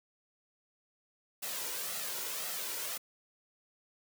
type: noise with flanger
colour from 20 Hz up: white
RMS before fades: -38 dBFS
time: 1.42-2.98 s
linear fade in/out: 10 ms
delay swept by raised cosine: 1.5 to 2.1 ms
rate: 1.9 Hz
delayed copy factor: +0.5
effects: high-pass 200 Hz 12 dB/octave